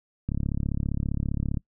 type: click train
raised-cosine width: 5 ms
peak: -15 dBFS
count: 46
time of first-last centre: 0.29-1.572 s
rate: 35.1 Hz
effects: noise-tail reverb RT60 0.1 s tail -23 dB re dry